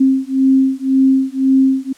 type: beating tone pair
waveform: sine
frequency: 265 / 266.9 Hz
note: C4 / C4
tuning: +22 / +35 cents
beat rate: 1.9 Hz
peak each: -13 dBFS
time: 0-1.93 s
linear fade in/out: 10 ms
effects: white hiss -48 dBFS RMS until 1.97 s + low-pass 9000 Hz 12 dB/octave